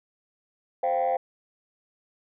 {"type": "chord", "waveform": "sine", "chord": "C suspended fourth", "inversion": "none", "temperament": "equal", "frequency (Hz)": [523.3, 698.5, 784], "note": ["C5", "F5", "G5"], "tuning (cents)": [0, 0, 0], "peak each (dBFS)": -25, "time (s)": [0.83, 1.17], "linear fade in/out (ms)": 5, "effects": ["tanh soft clip ceiling -18 dBFS"]}